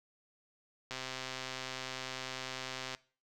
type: click train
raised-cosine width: 0.2 ms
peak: -22 dBFS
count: 266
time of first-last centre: 0.91-2.948 s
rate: 130 Hz
effects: noise-tail reverb RT60 0.4 s tail -21 dB re dry